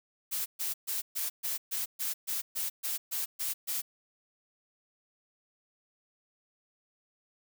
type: noise bursts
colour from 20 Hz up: blue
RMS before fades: -33 dBFS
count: 13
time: 0.31-3.82 s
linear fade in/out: 20 ms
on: 150 ms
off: 130 ms
effects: none